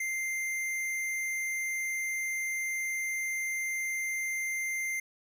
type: tone with tanh clipping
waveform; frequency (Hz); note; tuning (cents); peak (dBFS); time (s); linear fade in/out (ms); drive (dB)
sine; 2093; C7; 0; -32; 0-5; 5; 18
effects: none